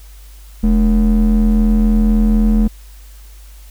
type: ring-modulated tone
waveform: triangle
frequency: 128.7 Hz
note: C3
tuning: 28 cents flat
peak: -4 dBFS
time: 0.63-2.68 s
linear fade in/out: 10 ms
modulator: 86.7 Hz
effects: added 50 Hz sine -35 dBFS peak until 3.7 s + white hiss -47 dBFS RMS until 3.7 s